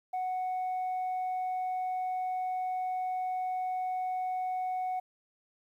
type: tone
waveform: sine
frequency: 740 Hz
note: F#5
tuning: in tune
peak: -28 dBFS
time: 0.13-5 s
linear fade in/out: 10 ms
effects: tanh soft clip ceiling -29 dBFS + 11-bit